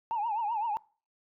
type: tone with vibrato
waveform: sine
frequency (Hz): 880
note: A5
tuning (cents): 0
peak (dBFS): -27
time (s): 0.11-0.77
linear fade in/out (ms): 0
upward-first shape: triangle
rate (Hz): 7.8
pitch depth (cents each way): 160
effects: noise-tail reverb RT60 0.4 s tail -24 dB re dry + tanh soft clip ceiling -24 dBFS